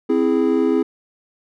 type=chord; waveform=triangle; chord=C augmented; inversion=none; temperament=equal; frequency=261.6 / 329.6 / 415.3 Hz; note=C4 / E4 / G#4; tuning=0 / 0 / 0 cents; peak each=-17 dBFS; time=0.09-0.83 s; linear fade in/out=10 ms; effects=none